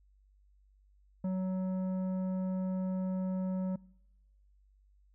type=tone with tanh clipping; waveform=sine; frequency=186.6 Hz; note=F#3; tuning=15 cents sharp; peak=-32 dBFS; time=1.24-3.76 s; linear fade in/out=5 ms; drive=10 dB; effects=noise-tail reverb RT60 0.9 s tail -25 dB re dry + added 49 Hz sine -62 dBFS peak until 5.14 s

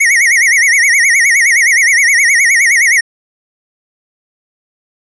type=tone with vibrato; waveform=square; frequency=2034 Hz; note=C7; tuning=50 cents flat; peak=-7 dBFS; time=0-3.01 s; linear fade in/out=10 ms; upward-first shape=sine; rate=9.6 Hz; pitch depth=180 cents each way; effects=resampled to 24000 Hz

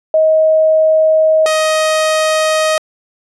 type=tone pair in turn; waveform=sine / sawtooth; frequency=631 / 627 Hz; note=D#5 / D#5; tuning=+24 / +13 cents; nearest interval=unison; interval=11 cents; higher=first; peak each=-7 dBFS; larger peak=neither; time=0.14-1.46 / 1.46-2.78 s; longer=neither; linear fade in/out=2 ms; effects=resampled to 24000 Hz

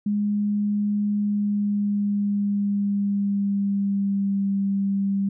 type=tone with pitch glide; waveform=sine; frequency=206.4 to 197.31 Hz; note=G#3 to G3; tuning=-10 to +12 cents; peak=-20 dBFS; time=0.06-5.29 s; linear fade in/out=5 ms; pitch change=-78 cents; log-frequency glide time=1.15-4.51 s; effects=none

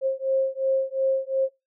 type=beating tone pair; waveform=sine; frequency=532 / 534.8 Hz; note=C5 / C5; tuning=+29 / +38 cents; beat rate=2.8 Hz; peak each=-24 dBFS; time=0.01-1.49 s; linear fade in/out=50 ms; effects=noise-tail reverb RT60 0.2 s tail -21 dB re dry

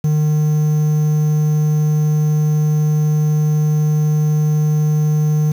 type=tone with quantisation; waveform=triangle; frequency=152 Hz; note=D#3; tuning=40 cents flat; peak=-10 dBFS; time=0.04-5.52 s; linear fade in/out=5 ms; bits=6; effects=none

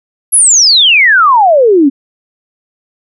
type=exponential sweep; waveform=sine; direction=down; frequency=11440 to 261.6 Hz; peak=-3 dBFS; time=0.32-1.9 s; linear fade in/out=20 ms; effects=none

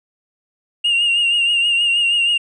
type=tone with vibrato; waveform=triangle; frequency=2809 Hz; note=F7; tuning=9 cents sharp; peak=-11 dBFS; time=0.84-2.38 s; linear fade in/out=10 ms; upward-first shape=triangle; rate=6.3 Hz; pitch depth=50 cents each way; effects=tanh soft clip ceiling -8 dBFS + resampled to 24000 Hz

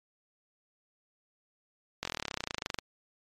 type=slowing click train; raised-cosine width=0.2 ms; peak=-15 dBFS; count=25; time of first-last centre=2.03-2.787 s; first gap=22 ms; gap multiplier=1.03; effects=MP3 64 kbps

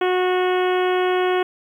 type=harmonic tone; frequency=365.8 Hz; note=F#4; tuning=20 cents flat; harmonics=1 / 2 / 3 / 4 / 5 / 6 / 7 / 8 / 9; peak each=-18 / -24 / -28 / -30 / -32 / -34 / -35 / -36 / -37 dBFS; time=0.01-1.43 s; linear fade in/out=5 ms; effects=9-bit

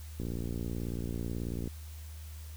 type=click train; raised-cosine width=3 ms; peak=-24 dBFS; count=87; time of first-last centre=0.2-1.675 s; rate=58.3 Hz; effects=added 77 Hz sine -42 dBFS peak until 2.56 s + white hiss -55 dBFS RMS until 2.56 s

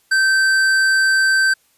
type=tone with hard clipping; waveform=sine; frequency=1553 Hz; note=G6; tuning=17 cents flat; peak=-14 dBFS; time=0.11-1.54 s; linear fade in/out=10 ms; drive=11 dB; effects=white hiss -59 dBFS RMS until 1.77 s + resampled to 32000 Hz

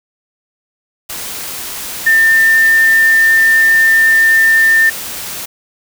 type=tone in noise; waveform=sine; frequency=1798 Hz; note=A6; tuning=37 cents sharp; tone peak=-6 dBFS; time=2.06-4.9 s; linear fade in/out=10 ms; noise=white; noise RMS=-24 dBFS; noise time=1.09-5.46 s; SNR=+15 dB; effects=none

